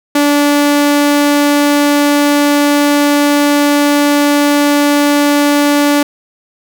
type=tone; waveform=sawtooth; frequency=289.8 Hz; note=D4; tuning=23 cents flat; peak=-4 dBFS; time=0.15-6.03 s; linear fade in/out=5 ms; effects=none